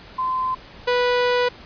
sine / sawtooth tone pair in turn, 1031 / 491.7 Hz, C6 / B4, -26 / -8 cents, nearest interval octave + minor second, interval 1282 cents, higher first, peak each -20 / -13 dBFS, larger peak second, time 0.18-0.55 / 0.87-1.49 s, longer second, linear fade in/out 10 ms, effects pink hiss -43 dBFS RMS until 1.65 s + resampled to 11025 Hz

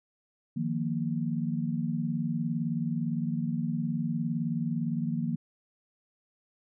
sine chord, Eb suspended second, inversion none, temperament just, 155.56 / 175.01 / 233.3 Hz, Eb3 / F3 / Bb3, 0 / +4 / +2 cents, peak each -32 / -33 / -31 dBFS, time 0.56-5.36 s, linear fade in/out 10 ms, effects none

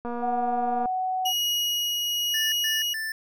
click train, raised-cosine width 1 ms, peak -20 dBFS, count 194, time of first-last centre 0.05-0.858 s, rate 239 Hz
sine tone with pitch glide, 737 to 746.4 Hz, F#5 to F#5, -7 to +15 cents, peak -24 dBFS, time 0.2-1.33 s, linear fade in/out 50 ms, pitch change +22 cents, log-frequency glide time 0.61-1.05 s
35% pulse tone with tremolo, 2896 Hz, F#7, 38 cents flat, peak -21 dBFS, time 1.25-2.94 s, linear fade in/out 10 ms, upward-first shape triangle, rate 1 Hz, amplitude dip 25%
square tone bursts, 1767 Hz, A6, 7 cents sharp, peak -29 dBFS, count 3, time 2.34-3.12 s, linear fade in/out 2 ms, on 180 ms, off 120 ms
effects none

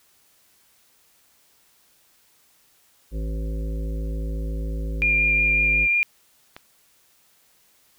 harmonic tone, 54 Hz, A1, 32 cents flat, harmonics 1 / 3 / 5 / 7 / 9 / 10, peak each -25 / -35 / -39 / -42 / -44 / -45 dBFS, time 3.11-5.88 s, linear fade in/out 50 ms
sine tone with vibrato, 2400 Hz, D7, 37 cents sharp, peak -17 dBFS, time 5.02-6.03 s, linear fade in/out 0 ms, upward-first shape triangle, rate 5.5 Hz, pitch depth 12 cents each way
click, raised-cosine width 0.3 ms, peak -22 dBFS, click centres 6.565 s
effects white hiss -60 dBFS RMS until 7.98 s

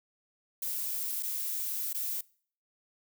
violet noise with dropouts, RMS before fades -34 dBFS, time 0.62-2.21 s, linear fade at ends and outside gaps 5 ms, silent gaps 1.226-1.231 / 1.931-1.945 s, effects noise-tail reverb RT60 0.5 s tail -23 dB re dry

